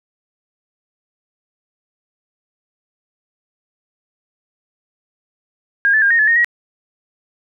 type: tone with pitch steps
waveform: sine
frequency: 1622 / 1744 / 1611 / 1851 / 1724 / 1851 / 1902 Hz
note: G#6 / A6 / G6 / A#6 / A6 / A#6 / A#6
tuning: -41 / -16 / +47 / -13 / -36 / -13 / +34 cents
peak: -10 dBFS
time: 5.85-6.445 s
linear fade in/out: 0 ms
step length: 85 ms
effects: none